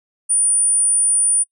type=tone; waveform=sine; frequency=9397 Hz; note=D9; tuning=in tune; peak=-13 dBFS; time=0.29-1.44 s; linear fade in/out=20 ms; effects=noise-tail reverb RT60 0.1 s tail -23 dB re dry